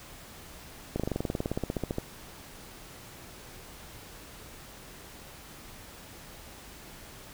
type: slowing click train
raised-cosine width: 2 ms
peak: -16 dBFS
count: 20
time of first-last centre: 0.96-1.984 s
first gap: 37 ms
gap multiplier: 1.04
effects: pink hiss -48 dBFS RMS until 7.33 s